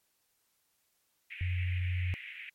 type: band-pass noise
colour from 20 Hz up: pink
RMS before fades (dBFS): -45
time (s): 1.3-2.5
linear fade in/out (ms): 10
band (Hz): 2000 to 2600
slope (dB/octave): 48
type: tone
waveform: sine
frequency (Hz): 90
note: F#2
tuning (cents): -47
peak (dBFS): -29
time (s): 1.41-2.14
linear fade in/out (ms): 0
effects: white hiss -75 dBFS RMS until 2.54 s + MP3 64 kbps